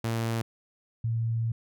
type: tone pair in turn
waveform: sawtooth / sine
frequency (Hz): 114.3 / 114.3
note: A#2 / A#2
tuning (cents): -34 / -34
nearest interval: unison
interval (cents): 0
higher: neither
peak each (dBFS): -23 / -25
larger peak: first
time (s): 0.04-0.42 / 1.04-1.52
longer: second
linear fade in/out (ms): 5
effects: none